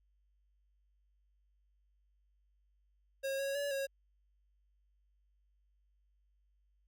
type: tone with pitch steps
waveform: square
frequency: 542 / 551 / 570 / 547 Hz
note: C#5 / C#5 / C#5 / C#5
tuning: -39 / -11 / +48 / -23 cents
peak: -35 dBFS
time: 3.23-3.87 s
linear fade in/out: 20 ms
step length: 160 ms
effects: added 50 Hz sine -70 dBFS peak until 6.87 s